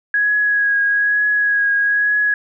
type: tone with vibrato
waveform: sine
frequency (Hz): 1661.2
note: G#6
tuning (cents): 0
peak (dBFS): -13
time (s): 0.14-2.34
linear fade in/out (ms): 2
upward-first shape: triangle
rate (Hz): 1.1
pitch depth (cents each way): 24
effects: none